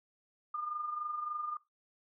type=tone with amplitude modulation; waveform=sine; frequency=1211 Hz; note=D#6; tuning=47 cents flat; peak=-33 dBFS; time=0.54-1.57 s; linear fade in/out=5 ms; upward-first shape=sine; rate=23.5 Hz; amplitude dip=60%; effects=noise-tail reverb RT60 0.2 s tail -17 dB re dry